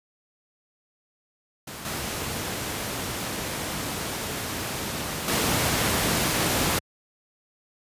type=noise with level steps; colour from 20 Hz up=pink; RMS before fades=-37 / -30 / -23 dBFS; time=1.67-6.79 s; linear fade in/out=5 ms; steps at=1.85 / 5.28 s; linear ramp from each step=2 ms; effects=high-pass 80 Hz 12 dB/octave + resampled to 32000 Hz